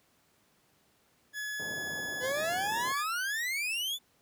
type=tone; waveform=40% pulse; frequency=1698 Hz; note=G#6; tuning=38 cents sharp; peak=-34 dBFS; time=1.33-3.05 s; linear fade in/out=50 ms
type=low-pass noise; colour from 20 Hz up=white; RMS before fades=-45 dBFS; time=1.59-2.93 s; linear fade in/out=10 ms; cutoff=760 Hz; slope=24 dB/octave
type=exponential sweep; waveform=40% pulse; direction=up; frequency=490 to 3559 Hz; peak=-30 dBFS; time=2.2-3.99 s; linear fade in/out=50 ms
effects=pink hiss -68 dBFS RMS until 4.21 s + high-pass 100 Hz 12 dB/octave